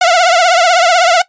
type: tone with vibrato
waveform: sawtooth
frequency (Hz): 698.5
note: F5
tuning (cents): 0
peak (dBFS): -3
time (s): 0.01-1.22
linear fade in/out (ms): 5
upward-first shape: triangle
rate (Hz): 16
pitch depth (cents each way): 130
effects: noise-tail reverb RT60 0.1 s tail -18 dB re dry + resampled to 16000 Hz